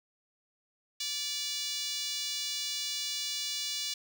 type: tone with high-pass filter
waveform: 5% pulse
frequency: 580 Hz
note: D5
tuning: 22 cents flat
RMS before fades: -35 dBFS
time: 1-3.94 s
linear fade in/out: 5 ms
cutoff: 3500 Hz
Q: 1.7
effects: none